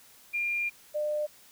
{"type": "tone pair in turn", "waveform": "sine", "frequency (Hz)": [2400, 600], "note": ["D7", "D5"], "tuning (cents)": [37, 37], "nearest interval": "2 octaves", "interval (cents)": 2400, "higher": "first", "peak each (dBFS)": -27, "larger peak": "neither", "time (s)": [[0.33, 0.7], [0.94, 1.27]], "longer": "first", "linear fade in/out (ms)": 20, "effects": ["white hiss -56 dBFS RMS until 1.51 s"]}